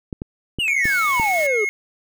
clicks, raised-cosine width 3 ms, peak -14 dBFS, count 5, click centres 0.128 / 0.219 / 0.587 / 0.855 / 1.198 s
triangle exponential sweep, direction down, 2976 to 399.2 Hz, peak -17 dBFS, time 0.59-1.65 s, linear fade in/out 10 ms
triangle tone with pitch glide, 2200 to 2165 Hz, C#7 to C#7, -14 to -41 cents, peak -18 dBFS, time 0.68-1.69 s, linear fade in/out 0 ms, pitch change -27 cents, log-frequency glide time 1.21-1.53 s
white noise, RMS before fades -34 dBFS, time 0.84-1.47 s, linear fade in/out 5 ms
effects none

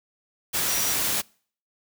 sine tone in noise, 5790 Hz, F#8, 38 cents flat, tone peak -29 dBFS, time 0.67-0.94 s, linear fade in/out 20 ms, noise white, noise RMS -25 dBFS, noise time 0.53-1.22 s, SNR -7 dB, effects noise-tail reverb RT60 0.5 s tail -26 dB re dry

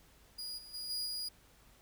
40% pulse tone with level steps, 4889 Hz, D#8, 31 cents flat, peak -39 / -49 / -39 / -34 / -36 dBFS, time 0.38-1.29 s, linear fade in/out 10 ms, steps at 0.57 / 0.73 / 0.89 / 1.05 s, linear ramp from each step 20 ms, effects added 50 Hz sine -67 dBFS peak until 1.81 s + pink hiss -64 dBFS RMS until 1.81 s

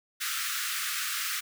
pink high-pass noise, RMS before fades -32 dBFS, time 0.2-1.41 s, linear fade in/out 20 ms, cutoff 1200 Hz, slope 96 dB/octave, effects none

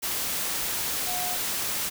sine tone in noise, 723 Hz, F#5, 40 cents flat, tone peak -33 dBFS, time 1.06-1.36 s, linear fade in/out 20 ms, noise white, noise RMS -29 dBFS, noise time 0.02-1.9 s, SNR -7 dB, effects none

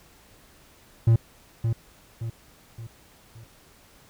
triangle tone with echo, 114.2 Hz, A#2, 35 cents flat, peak -12 dBFS, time 1.07-1.16 s, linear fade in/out 5 ms, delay 570 ms, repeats 4, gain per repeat -7 dB, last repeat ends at 3.44 s, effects pink hiss -55 dBFS RMS until 4.09 s

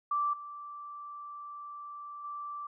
sine tone with level steps, 1169 Hz, D6, 8 cents flat, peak -27 / -41 / -37 dBFS, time 0.11-2.67 s, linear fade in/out 5 ms, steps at 0.33 / 2.24 s, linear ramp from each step 5 ms, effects none

